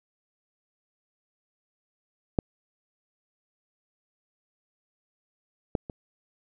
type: clicks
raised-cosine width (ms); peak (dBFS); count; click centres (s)
2; -9 / -11 / -23; 3; 2.388 / 5.752 / 5.898
effects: none